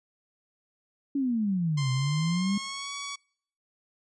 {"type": "exponential two-way sweep", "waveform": "sine", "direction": "down then up", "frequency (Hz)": [286.4, 127.4, 205.8], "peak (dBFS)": -24, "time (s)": [1.15, 2.58], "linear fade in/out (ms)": 5, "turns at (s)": 1.91}
{"type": "tone with pitch glide", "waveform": "10% pulse", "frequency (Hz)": [1046.5, 1128.1], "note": ["C6", "C#6"], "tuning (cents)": [0, 30], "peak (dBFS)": -26, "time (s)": [1.77, 3.16], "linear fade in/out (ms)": 10, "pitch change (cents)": 130, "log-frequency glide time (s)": [2.3, 2.92]}
{"effects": ["noise-tail reverb RT60 0.6 s tail -26 dB re dry", "resampled to 24000 Hz"]}